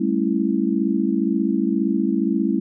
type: chord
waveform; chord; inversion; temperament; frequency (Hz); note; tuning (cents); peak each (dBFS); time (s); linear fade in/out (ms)
sine; A dominant seventh; third; just; 198 / 220 / 275 / 330; G3 / A3 / C#4 / E4; +18 / 0 / -14 / +2; -23; 0-2.6; 10
effects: none